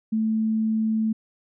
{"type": "tone", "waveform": "sine", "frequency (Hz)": 220, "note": "A3", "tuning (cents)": 0, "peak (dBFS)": -20, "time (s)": [0.12, 1.13], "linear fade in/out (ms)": 10, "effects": []}